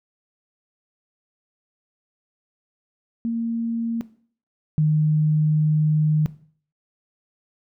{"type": "tone pair in turn", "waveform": "sine", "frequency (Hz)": [230.5, 153.44], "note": ["A#3", "D#3"], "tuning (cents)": [-19, -24], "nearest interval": "perfect fifth", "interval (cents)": 705, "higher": "first", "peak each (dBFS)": [-21, -15], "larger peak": "second", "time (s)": [[3.25, 4.01], [4.78, 6.26]], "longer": "second", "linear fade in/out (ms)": 0, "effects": ["noise-tail reverb RT60 0.5 s tail -17 dB re dry"]}